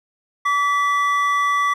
triangle tone pair together, 1147.1 / 1975.5 Hz, D6 / B6, -41 / 0 cents, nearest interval major sixth, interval 941 cents, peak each -15 / -21 dBFS, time 0.45-1.74 s, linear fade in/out 10 ms, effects none

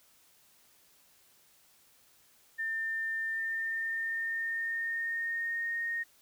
sine tone with pitch glide, 1800 to 1852.7 Hz, A6 to A#6, +39 to -11 cents, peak -31 dBFS, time 2.58-6.04 s, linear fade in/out 20 ms, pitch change +50 cents, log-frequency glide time 3.26-5.77 s, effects white hiss -64 dBFS RMS until 6.21 s

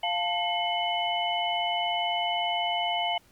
sine tone cluster, 698 / 880 / 2157 / 2994 Hz, F5 / A5 / C#7 / F#7, -1 / 0 / -48 / +20 cents, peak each -29 / -32 / -34 / -30 dBFS, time 0.03-3.18 s, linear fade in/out 5 ms, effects pink hiss -61 dBFS RMS until 3.31 s + Opus 48 kbps

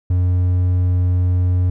triangle tone, 90.1 Hz, F#2, 45 cents flat, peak -11 dBFS, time 0.1-1.7 s, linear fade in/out 5 ms, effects none

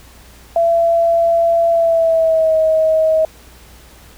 sine tone with pitch glide, 673 to 635.2 Hz, E5 to D#5, +36 to +36 cents, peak -10 dBFS, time 0.56-3.25 s, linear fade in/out 2 ms, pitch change -100 cents, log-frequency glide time 1.7-2.57 s, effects added 60 Hz sine -43 dBFS peak until 4.17 s + pink hiss -44 dBFS RMS until 4.17 s

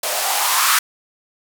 violet noise with band-pass filter sweep, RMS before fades -18 dBFS, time 0.03-0.79 s, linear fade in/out 5 ms, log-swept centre 570 to 1300 Hz, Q 4.1, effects none

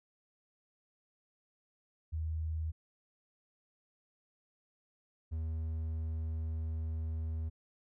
sine / triangle tone pair in turn, 79.6 / 79.95 Hz, D#2 / D#2, +40 / +48 cents, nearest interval unison, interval 8 cents, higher second, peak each -33 / -32 dBFS, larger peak second, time 2.12-2.72 / 5.31-7.5 s, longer second, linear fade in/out 20 ms, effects none

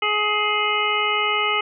harmonic tone, 420.4 Hz, G#4, 21 cents sharp, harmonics 1 / 2 / 3 / 5 / 6 / 7, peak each -28 / -28 / -23 / -24 / -28 / -25 dBFS, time 0.02-1.61 s, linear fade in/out 5 ms, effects none

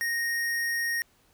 square tone, 1862 Hz, A#6, 2 cents flat, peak -27 dBFS, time 0.01-1.02 s, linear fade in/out 0 ms, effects pink hiss -64 dBFS RMS until 1.33 s

